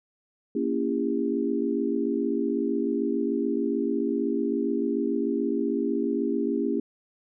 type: chord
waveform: sine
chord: A# diminished seventh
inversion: none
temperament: just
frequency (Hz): 233.1 / 279.7 / 335.6 / 402.8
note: A#3 / C#4 / E4 / G4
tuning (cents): 0 / +16 / +31 / +47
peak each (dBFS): -29 / -28 / -30 / -29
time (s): 0.55-6.8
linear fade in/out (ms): 5
effects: none